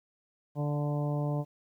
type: harmonic tone with a mistuned harmonic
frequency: 146.83 Hz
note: D3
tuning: in tune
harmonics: 1 / 2 / 3 / 4 / 5 / 6 / 7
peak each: -29 / -37 / -41 / -38 / -43 / -45 / -48 dBFS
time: 0.55-1.45 s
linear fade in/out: 50 ms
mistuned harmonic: 5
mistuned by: -17 cents
effects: 11-bit